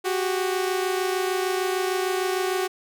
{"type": "tone pair together", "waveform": "sawtooth", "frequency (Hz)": [370, 396.6], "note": ["F#4", "G4"], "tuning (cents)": [0, 20], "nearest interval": "minor second", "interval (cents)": 120, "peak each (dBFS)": [-20, -25], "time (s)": [0.04, 2.68], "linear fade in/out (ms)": 20, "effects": []}